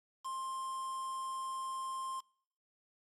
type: tone with quantisation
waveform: triangle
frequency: 1055 Hz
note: C6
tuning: 14 cents sharp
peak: -36 dBFS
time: 0.24-2.21 s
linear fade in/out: 20 ms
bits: 8
effects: noise-tail reverb RT60 0.7 s tail -26 dB re dry + low-pass 11000 Hz 12 dB/octave